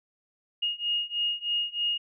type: beating tone pair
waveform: sine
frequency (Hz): 2857 / 2860.2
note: F7 / F7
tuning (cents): +39 / +41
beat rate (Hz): 3.2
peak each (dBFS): -30 / -29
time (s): 0.62-1.98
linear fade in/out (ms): 10
effects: none